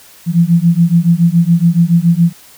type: beating tone pair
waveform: sine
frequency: 166.4 / 173.5 Hz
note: E3 / F3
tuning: +17 / -11 cents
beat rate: 7.1 Hz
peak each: -10 dBFS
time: 0.26-2.33 s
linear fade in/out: 50 ms
effects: white hiss -41 dBFS RMS until 2.57 s